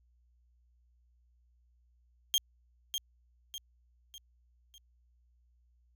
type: tone with echo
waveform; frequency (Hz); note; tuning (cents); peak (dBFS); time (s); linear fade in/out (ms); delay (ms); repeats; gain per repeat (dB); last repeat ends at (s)
30% pulse; 3216; G7; +44; -22; 2.34-2.38; 0; 600; 4; -7; 4.78
effects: added 60 Hz sine -65 dBFS peak until 5.95 s